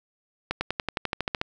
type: accelerating click train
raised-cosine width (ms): 0.3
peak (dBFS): -10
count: 12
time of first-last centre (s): 0.51-1.414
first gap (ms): 100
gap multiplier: 0.96
effects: none